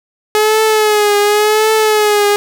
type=tone with vibrato; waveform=sawtooth; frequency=423.9 Hz; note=G#4; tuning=35 cents sharp; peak=-5 dBFS; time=0.35-2.36 s; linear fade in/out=0 ms; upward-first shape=triangle; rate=0.91 Hz; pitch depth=63 cents each way; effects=none